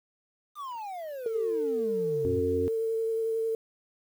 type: exponential sweep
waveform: triangle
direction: down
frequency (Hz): 1230 to 102.9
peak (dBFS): -33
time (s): 0.55-2.43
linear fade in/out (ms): 50
type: tone with vibrato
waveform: sine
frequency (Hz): 449.4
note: A4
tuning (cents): +37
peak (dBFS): -26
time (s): 1.26-3.55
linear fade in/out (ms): 2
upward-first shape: sine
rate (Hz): 11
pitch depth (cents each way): 14
type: harmonic tone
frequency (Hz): 91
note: F#2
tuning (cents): -28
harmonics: 1 / 3 / 4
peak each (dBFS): -33 / -32 / -33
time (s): 2.25-2.68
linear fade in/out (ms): 0
effects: 9-bit